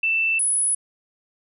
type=tone pair in turn; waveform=sine; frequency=2662 / 10164 Hz; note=E7 / D#9; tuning=+16 / +36 cents; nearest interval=octave + major seventh; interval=2320 cents; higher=second; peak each=-18 dBFS; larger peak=neither; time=0.03-0.39 / 0.39-0.75 s; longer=neither; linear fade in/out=5 ms; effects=none